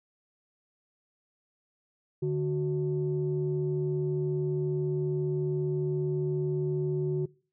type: tone pair together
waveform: sine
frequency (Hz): 147.56 / 370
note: D3 / F#4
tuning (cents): +9 / 0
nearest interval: octave + major third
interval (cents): 1591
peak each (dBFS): -28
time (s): 2.22-7.26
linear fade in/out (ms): 10
effects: noise-tail reverb RT60 0.4 s tail -23 dB re dry + tanh soft clip ceiling -20 dBFS